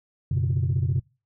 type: chord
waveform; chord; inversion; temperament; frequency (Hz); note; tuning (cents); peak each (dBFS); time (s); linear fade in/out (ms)
sine; F# suspended fourth; none; equal; 92.5 / 123.47 / 138.59; F#2 / B2 / C#3; 0 / 0 / 0; -24; 0.31-1; 5
effects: noise-tail reverb RT60 0.3 s tail -23 dB re dry + tanh soft clip ceiling -16 dBFS